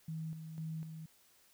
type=tone with tremolo; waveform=sine; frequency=159.6 Hz; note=D#3; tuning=44 cents sharp; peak=-38 dBFS; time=0.08-1.06 s; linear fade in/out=5 ms; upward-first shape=square; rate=2 Hz; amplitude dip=50%; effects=white hiss -67 dBFS RMS until 1.53 s